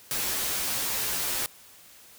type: noise with comb filter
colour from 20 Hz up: white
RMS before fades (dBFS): -29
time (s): 0.11-1.46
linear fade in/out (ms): 0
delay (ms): 12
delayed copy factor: -0.75
effects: white hiss -52 dBFS RMS until 2.18 s